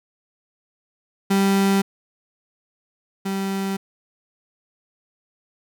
35% pulse tone pair in turn, 196 / 194.53 Hz, G3 / G3, 0 / -13 cents, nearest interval unison, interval 13 cents, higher first, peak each -14 / -21 dBFS, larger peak first, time 1.3-1.82 / 3.25-3.77 s, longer neither, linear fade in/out 10 ms, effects none

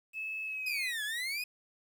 sine tone with pitch glide, 2599 to 2487 Hz, E7 to D#7, -25 to -1 cents, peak -35 dBFS, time 0.13-0.93 s, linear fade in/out 50 ms, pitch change -76 cents, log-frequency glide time 0.44-0.76 s
30% pulse exponential two-way sweep, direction down then up, 2539 to 1661.2 to 2539 Hz, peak -31 dBFS, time 0.66-1.44 s, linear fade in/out 5 ms, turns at 1.04 s
effects 10-bit

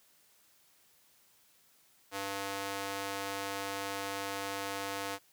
square tone with high-pass filter, 98.7 Hz, G2, 12 cents sharp, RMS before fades -38 dBFS, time 2.11-5.19 s, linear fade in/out 50 ms, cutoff 530 Hz, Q 0.67, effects white hiss -66 dBFS RMS until 5.32 s + high-pass 60 Hz 12 dB/octave

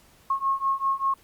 sine beating tone pair, 1083 / 1088.1 Hz, C#6 / C#6, -41 / -33 cents, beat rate 5.1 Hz, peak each -26 / -25 dBFS, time 0.3-1.14 s, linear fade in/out 5 ms, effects pink hiss -57 dBFS RMS until 1.23 s + Opus 48 kbps

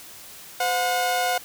sawtooth tone pair together, 511.5 / 723 Hz, C5 / F#5, -39 / -40 cents, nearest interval tritone, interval 599 cents, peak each -25 / -18 dBFS, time 0.6-1.38 s, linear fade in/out 5 ms, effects white hiss -43 dBFS RMS until 1.44 s

